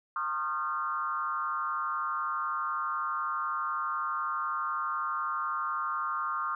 sine tone with frequency modulation, 1224 Hz, D#6, 29 cents flat, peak -29 dBFS, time 0.16-6.55 s, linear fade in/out 2 ms, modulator 152 Hz, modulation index 1.2, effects none

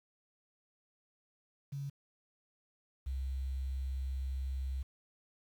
sine tone pair in turn, 140 / 66.07 Hz, C#3 / C2, +18 / +17 cents, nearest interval octave + minor second, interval 1301 cents, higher first, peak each -37 / -34 dBFS, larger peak second, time 1.72-1.9 / 3.06-4.83 s, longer second, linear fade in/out 10 ms, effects 10-bit

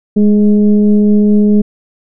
sine tone with frequency modulation, 207.7 Hz, G#3, in tune, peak -5 dBFS, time 0.16-1.62 s, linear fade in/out 10 ms, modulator 210 Hz, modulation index 0.65, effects none

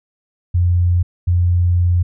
sine tone bursts at uneven times, 88.1 Hz, F2, 16 cents sharp, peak -11 dBFS, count 2, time 0.54-1.03 / 1.27-2.03 s, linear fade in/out 10 ms, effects none

